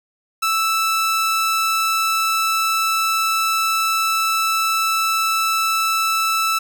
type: tone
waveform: sawtooth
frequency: 1318.5 Hz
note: E6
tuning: in tune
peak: -13 dBFS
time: 0.42-6.59 s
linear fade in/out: 10 ms
effects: none

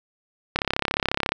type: click train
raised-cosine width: 0.3 ms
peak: -5 dBFS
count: 27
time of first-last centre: 0.56-1.32 s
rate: 34.2 Hz
effects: none

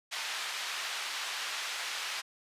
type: band-pass noise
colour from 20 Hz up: white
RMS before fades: -37 dBFS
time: 0.11-2.22 s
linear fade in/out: 20 ms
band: 1000 to 4000 Hz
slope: 12 dB/octave
effects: resampled to 32000 Hz

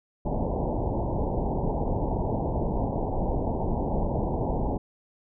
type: low-pass noise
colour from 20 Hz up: pink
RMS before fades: -27 dBFS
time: 0.25-4.78 s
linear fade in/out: 10 ms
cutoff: 940 Hz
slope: 96 dB/octave
effects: none

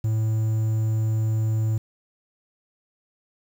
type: tone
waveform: triangle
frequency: 110 Hz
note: A2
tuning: in tune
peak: -18 dBFS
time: 0.04-1.78 s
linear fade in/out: 5 ms
effects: 8-bit

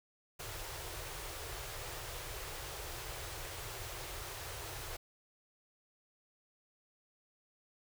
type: band-stop noise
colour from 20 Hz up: pink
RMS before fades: -44 dBFS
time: 0.39-4.97 s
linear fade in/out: 10 ms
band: 140 to 340 Hz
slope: 48 dB/octave
effects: none

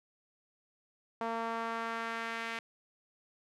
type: tone with band-pass filter sweep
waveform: sawtooth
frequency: 228.4 Hz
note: A#3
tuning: 35 cents flat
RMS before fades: -37 dBFS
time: 1.21-2.59 s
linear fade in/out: 2 ms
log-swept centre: 870 to 2100 Hz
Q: 1.5
effects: none

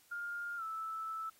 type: tone with pitch glide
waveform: sine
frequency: 1409 to 1314.6 Hz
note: F6 to E6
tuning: +15 to -5 cents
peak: -38 dBFS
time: 0.11-1.3 s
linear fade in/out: 10 ms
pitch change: -120 cents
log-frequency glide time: 0.57-0.63 s
effects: white hiss -66 dBFS RMS until 1.39 s + AAC 48 kbps

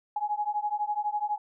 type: beating tone pair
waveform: sine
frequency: 830.6 / 842.6 Hz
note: G#5 / G#5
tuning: 0 / +25 cents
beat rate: 12 Hz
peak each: -30 dBFS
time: 0.16-1.38 s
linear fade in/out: 5 ms
effects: none

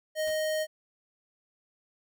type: tone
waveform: square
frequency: 622.3 Hz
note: D#5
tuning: in tune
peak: -28 dBFS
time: 0.15-0.67 s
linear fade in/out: 50 ms
type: noise with exponential decay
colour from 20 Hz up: pink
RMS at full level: -46 dBFS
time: 0.27-0.45 s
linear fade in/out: 0 ms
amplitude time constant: 39 ms
effects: none

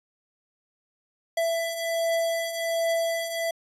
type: beating tone pair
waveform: square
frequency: 664 / 665.3 Hz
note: E5 / E5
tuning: +12 / +16 cents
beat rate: 1.3 Hz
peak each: -32 / -26 dBFS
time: 1.37-3.51 s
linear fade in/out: 5 ms
effects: resampled to 32000 Hz

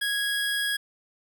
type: tone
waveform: 25% pulse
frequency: 1656 Hz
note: G#6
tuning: 5 cents flat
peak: -21 dBFS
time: 0.01-0.77 s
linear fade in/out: 10 ms
effects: none

